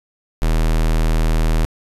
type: tone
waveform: square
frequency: 40 Hz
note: D#1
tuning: 49 cents sharp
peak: -14 dBFS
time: 0.42-1.65 s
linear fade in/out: 0 ms
effects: resampled to 32000 Hz + 9-bit